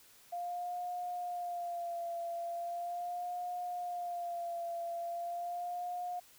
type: tone with vibrato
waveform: sine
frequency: 698.5 Hz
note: F5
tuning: in tune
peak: -36 dBFS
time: 0.32-6.2 s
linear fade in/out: 10 ms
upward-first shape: sine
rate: 0.39 Hz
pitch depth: 39 cents each way
effects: white hiss -61 dBFS RMS until 6.38 s